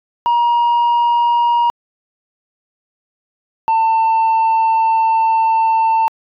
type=tone pair in turn; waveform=sine; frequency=949 / 895.7 Hz; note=A#5 / A5; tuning=+31 / +31 cents; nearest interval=minor second; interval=100 cents; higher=first; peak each=-8 dBFS; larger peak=neither; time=0.26-1.7 / 3.68-6.08 s; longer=second; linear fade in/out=0 ms; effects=tanh soft clip ceiling -10 dBFS